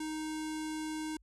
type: tone with low-pass filter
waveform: square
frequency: 311.1 Hz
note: D#4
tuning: in tune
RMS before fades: -38 dBFS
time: 0-1.17 s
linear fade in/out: 5 ms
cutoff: 9000 Hz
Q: 1.9
effects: added 50 Hz sine -61 dBFS peak until 1.22 s